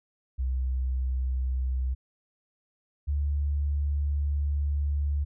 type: tone pair in turn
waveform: sine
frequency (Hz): 64.3 / 72.17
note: C2 / D2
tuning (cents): -30 / -30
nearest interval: major second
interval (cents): 200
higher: second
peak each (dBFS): -25 / -24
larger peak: second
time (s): 0.38-1.95 / 3.07-5.25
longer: second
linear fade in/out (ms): 20
effects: none